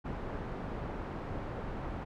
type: low-pass noise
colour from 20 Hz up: pink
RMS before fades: -39 dBFS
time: 0.04-2.05 s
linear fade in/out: 20 ms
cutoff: 1200 Hz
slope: 12 dB/octave
effects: none